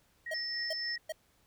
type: tone with tremolo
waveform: sine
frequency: 1891 Hz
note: A#6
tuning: 24 cents sharp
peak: -35 dBFS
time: 0.26-0.98 s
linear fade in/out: 5 ms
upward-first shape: triangle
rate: 3.5 Hz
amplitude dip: 65%
type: tone bursts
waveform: square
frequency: 634 Hz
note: D#5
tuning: 32 cents sharp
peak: -35 dBFS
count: 3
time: 0.31-1.123 s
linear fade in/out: 5 ms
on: 31 ms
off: 360 ms
type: tone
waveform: sine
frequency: 5274 Hz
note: E8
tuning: in tune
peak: -35 dBFS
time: 0.34-0.96 s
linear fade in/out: 5 ms
effects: pink hiss -69 dBFS RMS until 1.46 s